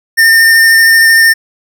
square tone with vibrato, 1812 Hz, A#6, 50 cents flat, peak -4 dBFS, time 0.17-1.34 s, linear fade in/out 20 ms, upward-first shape triangle, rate 13 Hz, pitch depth 15 cents each way, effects none

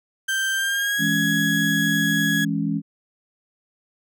35% pulse tone with pitch glide, 1568 to 1670.9 Hz, G6 to G#6, 0 to +10 cents, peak -19 dBFS, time 0.28-2.45 s, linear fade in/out 10 ms, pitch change +110 cents, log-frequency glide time 0.53-1.05 s
sine chord, C# minor, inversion first, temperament equal with one note detuned, 164.81 / 208.5 / 277.2 Hz, E3 / G#3 / C#4, 0 / +7 / 0 cents, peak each -25 dBFS, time 0.98-2.82 s, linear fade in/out 50 ms
effects none

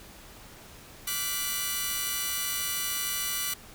5% pulse tone cluster, 1166 / 1423 / 1525 / 1995 / 2966 Hz, D6 / F6 / G6 / B6 / F#7, -13 / +32 / -48 / +17 / +4 cents, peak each -23 / -26 / -28 / -23 / -26 dBFS, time 1.07-3.54 s, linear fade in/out 5 ms, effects pink hiss -49 dBFS RMS until 3.74 s

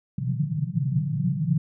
pink band-pass noise, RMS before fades -25 dBFS, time 0.18-1.58 s, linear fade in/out 5 ms, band 120 to 180 Hz, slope 96 dB/octave, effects none

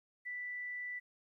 sine tone, 1975.5 Hz, B6, in tune, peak -39 dBFS, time 0.25-1 s, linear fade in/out 20 ms, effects 13-bit

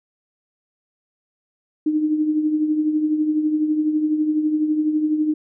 sine tone with tremolo, 306.5 Hz, D#4, 26 cents flat, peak -14 dBFS, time 1.86-5.34 s, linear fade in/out 5 ms, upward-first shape triangle, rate 12 Hz, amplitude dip 60%, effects none

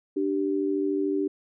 sine tone pair together, 295 / 388.6 Hz, D4 / G4, +8 / -15 cents, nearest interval perfect fourth, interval 477 cents, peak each -26 dBFS, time 0.16-1.28 s, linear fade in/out 10 ms, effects none

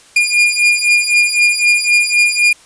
40% pulse beating tone pair, 2420 / 2423.9 Hz, D#7 / D#7, -49 / -46 cents, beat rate 3.9 Hz, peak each -12 dBFS, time 0.16-2.53 s, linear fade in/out 5 ms, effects white hiss -44 dBFS RMS until 2.65 s + resampled to 22050 Hz

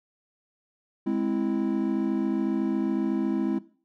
triangle chord, Ab augmented, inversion none, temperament equal, 207.7 / 261.6 / 329.6 Hz, Ab3 / C4 / E4, 0 / 0 / 0 cents, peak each -26 dBFS, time 1.06-3.59 s, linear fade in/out 10 ms, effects noise-tail reverb RT60 0.4 s tail -17 dB re dry

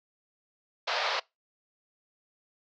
pink band-pass noise, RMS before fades -30 dBFS, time 0.87-1.2 s, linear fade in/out 10 ms, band 520 to 5100 Hz, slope 48 dB/octave, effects noise-tail reverb RT60 0.2 s tail -23 dB re dry

